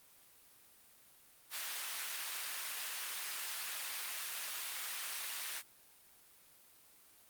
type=high-pass noise; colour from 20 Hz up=pink; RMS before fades=-41 dBFS; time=1.5-5.63 s; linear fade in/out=50 ms; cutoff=1600 Hz; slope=12 dB/octave; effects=white hiss -63 dBFS RMS until 7.29 s + Opus 32 kbps